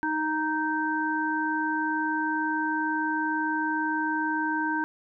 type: harmonic tone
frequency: 311.1 Hz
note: D#4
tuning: in tune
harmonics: 1 / 3 / 5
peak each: -29 / -29 / -29 dBFS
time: 0.03-4.84 s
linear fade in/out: 0 ms
effects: none